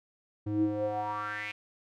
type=tone with band-pass filter sweep; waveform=square; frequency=104.8 Hz; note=G#2; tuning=16 cents sharp; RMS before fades=-32 dBFS; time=0.46-1.52 s; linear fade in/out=10 ms; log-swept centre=220 to 2500 Hz; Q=5.9; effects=none